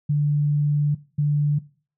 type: tone pair in turn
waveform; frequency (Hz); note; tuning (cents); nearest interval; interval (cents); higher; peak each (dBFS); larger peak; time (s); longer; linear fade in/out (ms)
sine; 146.83 / 146.83; D3 / D3; 0 / 0; unison; 0; neither; -17; neither; 0.09-0.95 / 1.18-1.59; first; 10
effects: noise-tail reverb RT60 0.4 s tail -19 dB re dry